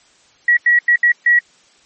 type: tone bursts at uneven times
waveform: sine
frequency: 1921 Hz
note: B6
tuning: 48 cents flat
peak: -8 dBFS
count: 5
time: 0.48-0.57 / 0.66-0.79 / 0.88-0.96 / 1.03-1.12 / 1.26-1.39 s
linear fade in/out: 5 ms
effects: white hiss -52 dBFS RMS until 1.85 s + MP3 32 kbps